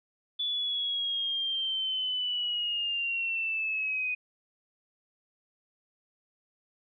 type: linear sweep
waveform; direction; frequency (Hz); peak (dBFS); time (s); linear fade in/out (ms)
sine; down; 3461 to 2486; -28; 0.39-4.15; 10
effects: none